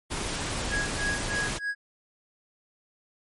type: noise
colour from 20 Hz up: pink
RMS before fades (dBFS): -31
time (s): 0.1-1.59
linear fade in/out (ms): 20
type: tone with tremolo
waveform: triangle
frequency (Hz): 1656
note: G#6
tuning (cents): -5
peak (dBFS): -24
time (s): 0.69-1.75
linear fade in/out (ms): 50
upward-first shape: sine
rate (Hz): 3.2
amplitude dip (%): 100
effects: MP3 48 kbps